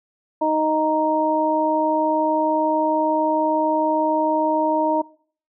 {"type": "harmonic tone", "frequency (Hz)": 311.1, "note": "D#4", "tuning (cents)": 0, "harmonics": [1, 2, 3], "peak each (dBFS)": [-23, -21, -20], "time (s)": [0.41, 5.02], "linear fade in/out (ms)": 10, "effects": ["noise-tail reverb RT60 0.5 s tail -22 dB re dry"]}